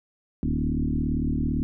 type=tone with frequency modulation; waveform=sine; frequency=154.4 Hz; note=D#3; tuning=13 cents flat; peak=-22 dBFS; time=0.43-1.63 s; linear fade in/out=0 ms; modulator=37.8 Hz; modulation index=3.7; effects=none